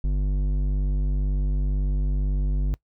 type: tone with low-pass filter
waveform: square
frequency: 49 Hz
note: G1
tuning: in tune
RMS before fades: -23 dBFS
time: 0.04-2.74 s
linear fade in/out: 0 ms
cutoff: 210 Hz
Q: 0.62
effects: noise-tail reverb RT60 0.1 s tail -22 dB re dry